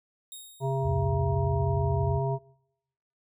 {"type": "tone with exponential decay", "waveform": "10% pulse", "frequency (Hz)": 3729, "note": "A#7", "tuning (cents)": 0, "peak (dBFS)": -31, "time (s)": [0.32, 1.11], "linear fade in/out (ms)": 1, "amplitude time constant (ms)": 170}
{"type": "harmonic tone", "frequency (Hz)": 134.7, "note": "C#3", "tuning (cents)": -49, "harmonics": [1, 3, 5, 7], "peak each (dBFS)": [-27, -32, -34, -35], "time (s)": [0.6, 2.39], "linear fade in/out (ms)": 50}
{"type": "tone with vibrato", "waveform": "sine", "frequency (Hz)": 87.31, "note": "F2", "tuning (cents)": 0, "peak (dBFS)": -27, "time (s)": [0.82, 2.21], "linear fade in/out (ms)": 50, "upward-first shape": "square", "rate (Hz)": 17, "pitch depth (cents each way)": 230}
{"effects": ["noise-tail reverb RT60 0.9 s tail -25 dB re dry"]}